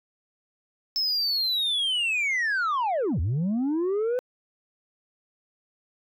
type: linear two-way sweep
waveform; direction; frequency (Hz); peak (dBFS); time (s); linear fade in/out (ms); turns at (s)
sine; down then up; 5274 to 73 to 510; -20; 0.96-4.19; 0; 3.2
effects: tanh soft clip ceiling -22 dBFS